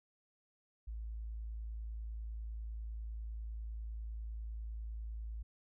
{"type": "tone", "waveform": "sine", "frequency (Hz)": 55, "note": "A1", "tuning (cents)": 0, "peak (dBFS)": -40, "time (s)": [0.87, 5.43], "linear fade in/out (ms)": 10, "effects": []}